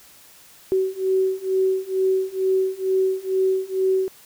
sine beating tone pair, 377.8 / 380 Hz, F#4 / F#4, +36 / +46 cents, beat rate 2.2 Hz, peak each -22 / -21 dBFS, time 0.72-4.08 s, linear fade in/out 0 ms, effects white hiss -49 dBFS RMS until 4.25 s

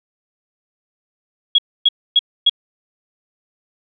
sine tone bursts, 3322 Hz, G#7, in tune, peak -8 dBFS, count 4, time 1.55-2.496 s, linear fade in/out 5 ms, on 34 ms, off 270 ms, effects none

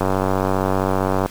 click train, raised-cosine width 1 ms, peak -5 dBFS, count 120, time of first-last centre 0.01-1.26 s, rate 95.2 Hz, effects pink hiss -39 dBFS RMS until 1.3 s

